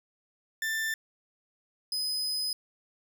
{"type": "tone pair in turn", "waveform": "40% pulse", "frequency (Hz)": [1777, 5026], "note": ["A6", "D#8"], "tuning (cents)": [17, 17], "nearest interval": "octave + tritone", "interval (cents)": 1800, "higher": "second", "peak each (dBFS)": -28, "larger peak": "neither", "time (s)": [[0.62, 0.94], [1.92, 2.53]], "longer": "second", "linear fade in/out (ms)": 2, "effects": []}